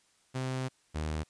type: tone pair in turn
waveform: sawtooth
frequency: 130 / 77.3 Hz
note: C3 / D#2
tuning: -11 / -11 cents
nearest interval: major sixth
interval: 900 cents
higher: first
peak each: -28 dBFS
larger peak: neither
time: 0.34-0.69 / 0.94-1.24 s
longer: first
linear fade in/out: 20 ms
effects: white hiss -68 dBFS RMS until 1.29 s + resampled to 22050 Hz